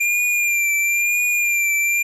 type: tone with vibrato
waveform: square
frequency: 2390 Hz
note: D7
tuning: 30 cents sharp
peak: -17 dBFS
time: 0-2.03 s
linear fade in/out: 10 ms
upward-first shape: triangle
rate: 1 Hz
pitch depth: 45 cents each way
effects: resampled to 32000 Hz